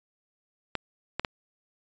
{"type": "clicks", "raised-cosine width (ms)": 0.3, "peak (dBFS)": -12, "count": 3, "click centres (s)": [0.753, 1.196, 1.248], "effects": ["resampled to 16000 Hz"]}